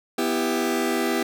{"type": "chord", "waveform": "sawtooth", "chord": "E minor", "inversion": "second", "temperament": "just", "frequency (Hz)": [247.2, 329.6, 395.6], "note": ["B3", "E4", "G4"], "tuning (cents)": [2, 0, 16], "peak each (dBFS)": -22, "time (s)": [0.18, 1.23], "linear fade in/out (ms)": 5, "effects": []}